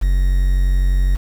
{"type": "tone with quantisation", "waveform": "triangle", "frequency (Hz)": 45.97, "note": "F#1", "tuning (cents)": -10, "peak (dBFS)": -10, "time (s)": [0.01, 1.17], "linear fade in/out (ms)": 20, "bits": 6, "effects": []}